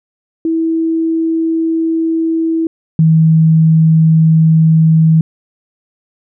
sine tone pair in turn, 325.9 / 160.34 Hz, E4 / E3, -20 / -48 cents, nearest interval octave, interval 1228 cents, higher first, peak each -11 / -5 dBFS, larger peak second, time 0.45-2.67 / 2.99-5.21 s, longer neither, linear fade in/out 2 ms, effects none

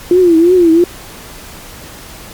sine tone with vibrato, 345.6 Hz, F4, 18 cents flat, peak -4 dBFS, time 0.11-0.84 s, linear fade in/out 2 ms, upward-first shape triangle, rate 2.9 Hz, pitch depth 140 cents each way, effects pink hiss -32 dBFS RMS until 2.33 s + MP3 96 kbps

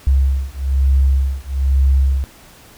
sine beating tone pair, 66.9 / 68 Hz, C2 / C#2, +39 / -33 cents, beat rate 1.1 Hz, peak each -15 dBFS, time 0.07-2.24 s, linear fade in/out 0 ms, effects pink hiss -44 dBFS RMS until 2.77 s

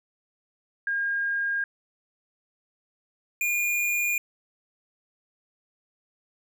sine / square tone pair in turn, 1618 / 2424 Hz, G#6 / D#7, -46 / -46 cents, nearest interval perfect fifth, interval 700 cents, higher second, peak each -24 dBFS, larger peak neither, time 0.87-1.64 / 3.41-4.18 s, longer neither, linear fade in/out 2 ms, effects none

